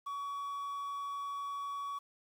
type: tone with quantisation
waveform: triangle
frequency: 1128 Hz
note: C#6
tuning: 30 cents sharp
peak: -35 dBFS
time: 0.06-1.99 s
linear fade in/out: 10 ms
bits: 10
effects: none